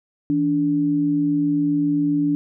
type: tone pair together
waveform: sine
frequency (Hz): 162.5 / 290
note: E3 / D4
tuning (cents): -24 / -22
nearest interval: minor seventh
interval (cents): 1002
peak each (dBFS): -26 / -17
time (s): 0.3-2.35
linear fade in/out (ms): 0
effects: none